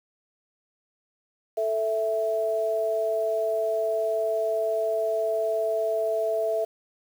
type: tone pair together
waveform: sine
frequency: 440 / 659.3 Hz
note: A4 / E5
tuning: 0 / 0 cents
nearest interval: perfect fifth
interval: 700 cents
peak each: -28 / -24 dBFS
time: 1.57-6.65 s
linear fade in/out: 10 ms
effects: 8-bit